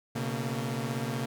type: tone cluster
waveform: sawtooth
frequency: 122.9 / 138.7 / 228.1 Hz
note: B2 / C#3 / A#3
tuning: -8 / +1 / -37 cents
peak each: -31 / -31 / -31 dBFS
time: 0.15-1.26 s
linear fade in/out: 10 ms
effects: none